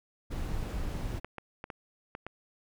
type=noise; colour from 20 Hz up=brown; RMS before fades=-34 dBFS; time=0.3-1.2 s; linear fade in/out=20 ms
type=clicks; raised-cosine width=0.5 ms; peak=-24 dBFS; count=6; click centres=1.246 / 1.383 / 1.641 / 1.702 / 2.151 / 2.266 s
effects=none